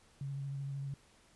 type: tone with vibrato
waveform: sine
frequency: 138.59 Hz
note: C#3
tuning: in tune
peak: -37 dBFS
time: 0.21-0.94 s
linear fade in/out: 2 ms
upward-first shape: triangle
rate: 13 Hz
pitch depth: 25 cents each way
effects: pink hiss -65 dBFS RMS until 1.35 s + resampled to 24000 Hz